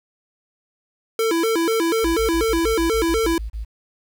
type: tone with vibrato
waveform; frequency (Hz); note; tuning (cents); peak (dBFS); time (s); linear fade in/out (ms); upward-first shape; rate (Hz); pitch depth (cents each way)
square; 386.3; G4; -25; -18; 1.19-3.38; 2; square; 4.1; 260
type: tone bursts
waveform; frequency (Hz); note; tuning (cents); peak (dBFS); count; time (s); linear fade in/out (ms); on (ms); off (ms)
sine; 54.4; A1; -19; -25; 11; 2.03-3.65; 20; 120; 30
effects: 9-bit